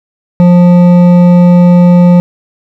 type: tone with hard clipping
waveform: triangle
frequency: 176.5 Hz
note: F3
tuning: 19 cents sharp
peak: -3 dBFS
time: 0.4-2.2 s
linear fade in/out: 0 ms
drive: 13 dB
effects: none